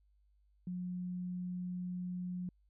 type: tone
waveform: sine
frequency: 180 Hz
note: F#3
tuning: 47 cents flat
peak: -37 dBFS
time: 0.67-2.49 s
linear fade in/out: 2 ms
effects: added 50 Hz sine -67 dBFS peak until 2.69 s